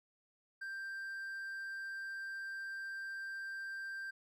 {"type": "tone", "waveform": "triangle", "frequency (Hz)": 1577, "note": "G6", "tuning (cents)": 10, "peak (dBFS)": -39, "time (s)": [0.61, 4.11], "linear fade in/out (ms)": 10, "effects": []}